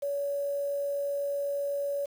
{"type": "tone with quantisation", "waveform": "sine", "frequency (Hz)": 566, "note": "C#5", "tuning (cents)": 36, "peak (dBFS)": -28, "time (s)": [0.02, 2.06], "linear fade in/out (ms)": 10, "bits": 8, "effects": []}